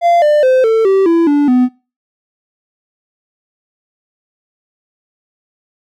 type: tone with pitch steps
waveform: triangle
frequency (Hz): 689 / 596.4 / 516.2 / 446.8 / 386.7 / 334.7 / 289.7 / 250.7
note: F5 / D5 / C5 / A4 / G4 / E4 / D4 / B3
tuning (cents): -24 / +27 / -23 / +27 / -24 / +26 / -24 / +26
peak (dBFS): -5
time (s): 0.01-1.69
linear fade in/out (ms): 50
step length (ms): 210
effects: noise-tail reverb RT60 0.3 s tail -20 dB re dry